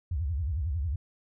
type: tone with vibrato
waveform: sine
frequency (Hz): 76.2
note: D#2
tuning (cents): -36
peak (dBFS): -27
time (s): 0.11-0.96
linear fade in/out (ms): 5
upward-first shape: sine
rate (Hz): 11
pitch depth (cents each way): 300
effects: none